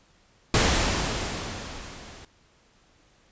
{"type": "noise with level ramp", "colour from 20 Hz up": "pink", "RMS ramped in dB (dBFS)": [-19, -46], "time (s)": [0.54, 2.25], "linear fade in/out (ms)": 2, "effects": ["pink hiss -61 dBFS RMS until 3.31 s", "resampled to 16000 Hz"]}